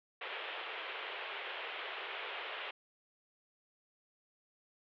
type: band-pass noise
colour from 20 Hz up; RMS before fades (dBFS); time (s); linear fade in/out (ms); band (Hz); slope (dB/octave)
white; -43; 0.21-2.71; 5; 380 to 3300; 48
effects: none